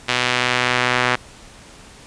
sawtooth tone with band-pass filter sweep, 124.4 Hz, B2, 13 cents sharp, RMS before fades -19 dBFS, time 0.08-1.16 s, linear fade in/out 10 ms, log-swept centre 2800 to 1800 Hz, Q 1.1, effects pink hiss -43 dBFS RMS until 2.06 s + resampled to 22050 Hz

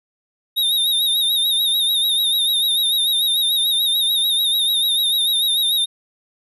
square tone with vibrato, 3719 Hz, A#7, 5 cents flat, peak -16 dBFS, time 0.56-5.86 s, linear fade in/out 20 ms, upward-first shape sine, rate 6.8 Hz, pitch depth 67 cents each way, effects none

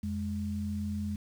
sine tone pair together, 87.31 / 207.7 Hz, F2 / G#3, 0 / 0 cents, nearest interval octave + minor third, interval 1500 cents, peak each -35 / -33 dBFS, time 0.03-1.16 s, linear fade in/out 5 ms, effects 9-bit

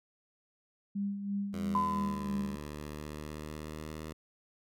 sine tone with tremolo, 200.3 Hz, G3, 38 cents sharp, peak -30 dBFS, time 0.95-2.56 s, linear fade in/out 10 ms, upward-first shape sine, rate 3 Hz, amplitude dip 55%
10% pulse exponential two-way sweep, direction down then up, 88.1 to 73.42 to 78.2 Hz, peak -32 dBFS, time 1.53-4.13 s, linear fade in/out 10 ms, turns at 2.31 s
sine tone with exponential decay, 1014 Hz, B5, 45 cents sharp, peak -25 dBFS, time 1.75-2.77 s, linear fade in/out 1 ms, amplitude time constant 220 ms
effects none

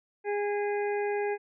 harmonic tone, 410.6 Hz, G#4, 20 cents flat, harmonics 1 / 2 / 4 / 5 / 6, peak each -28 / -34 / -40 / -42 / -44 dBFS, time 0.24-1.38 s, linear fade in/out 50 ms, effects none

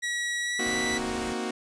sawtooth tone with pitch glide, 1920 to 1971.7 Hz, B6 to B6, -49 to -3 cents, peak -24 dBFS, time 0.02-0.99 s, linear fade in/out 20 ms, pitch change +46 cents, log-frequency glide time 0.41-0.73 s
sawtooth chord, C half-diminished seventh, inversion third, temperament equal, 233.1 / 261.6 / 311.1 / 370 Hz, Bb3 / C4 / Eb4 / Gb4, 0 / 0 / 0 / 0 cents, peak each -29 / -34 / -35 / -29 dBFS, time 0.59-1.51 s, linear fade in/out 5 ms
pink noise, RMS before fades -39 dBFS, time 0.66-1.33 s, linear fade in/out 5 ms
effects resampled to 22050 Hz

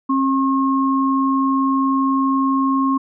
sine tone pair together, 268.8 / 1078.9 Hz, C4 / C#6, +47 / -47 cents, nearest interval 2 octaves, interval 2406 cents, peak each -16 / -19 dBFS, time 0.09-2.98 s, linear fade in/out 10 ms, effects none

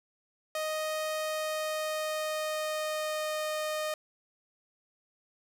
sawtooth tone with pitch glide, 622.3 to 615.9 Hz, D#5 to D#5, 0 to -18 cents, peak -27 dBFS, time 0.55-3.94 s, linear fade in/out 2 ms, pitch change -18 cents, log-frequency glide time 1.14-3.39 s, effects none

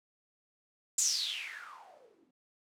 violet noise with low-pass filter sweep, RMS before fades -37 dBFS, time 0.98-2.31 s, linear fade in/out 5 ms, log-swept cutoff 7500 to 250 Hz, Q 8.8, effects none

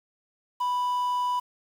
triangle tone with quantisation, 987.8 Hz, B5, in tune, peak -22 dBFS, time 0.6-1.4 s, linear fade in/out 10 ms, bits 8, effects none

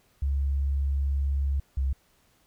sine tone pair in turn, 69.3 / 66.98 Hz, C#2 / C2, 0 / +41 cents, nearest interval minor second, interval 59 cents, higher first, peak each -23 dBFS, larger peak neither, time 0.22-1.6 / 1.77-1.93 s, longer first, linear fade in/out 5 ms, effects pink hiss -65 dBFS RMS until 2.46 s

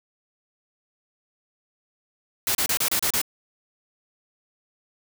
white noise bursts, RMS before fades -23 dBFS, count 7, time 2.47-3.216 s, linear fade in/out 2 ms, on 80 ms, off 31 ms, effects none

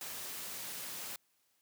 white noise, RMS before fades -43 dBFS, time 0.01-1.16 s, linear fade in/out 2 ms, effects white hiss -75 dBFS RMS until 1.61 s + high-pass 100 Hz 12 dB/octave

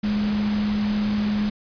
sine tone in noise, 209.1 Hz, G#3, 12 cents sharp, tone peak -20 dBFS, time 0.03-1.5 s, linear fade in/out 10 ms, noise pink, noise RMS -33 dBFS, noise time 0.03-1.5 s, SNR +10 dB, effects resampled to 11025 Hz

